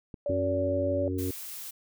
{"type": "clicks", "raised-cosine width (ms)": 3, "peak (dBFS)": -27, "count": 2, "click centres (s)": [0.142, 0.301]}
{"type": "tone with pitch glide", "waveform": "sine", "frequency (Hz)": [575, 571.4], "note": ["D5", "D5"], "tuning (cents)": [-37, -48], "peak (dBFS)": -27, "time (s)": [0.26, 1.08], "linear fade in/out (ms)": 2, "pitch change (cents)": -11, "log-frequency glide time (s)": [0.54, 0.64]}
{"type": "harmonic tone", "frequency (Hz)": 92.5, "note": "F#2", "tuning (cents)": 0, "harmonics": [1, 3, 4, 5], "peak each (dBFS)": [-32, -32, -35, -39], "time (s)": [0.29, 1.31], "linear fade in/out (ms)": 5}
{"type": "noise", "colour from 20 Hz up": "blue", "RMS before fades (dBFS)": -40, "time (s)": [1.18, 1.71], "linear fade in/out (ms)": 10}
{"effects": []}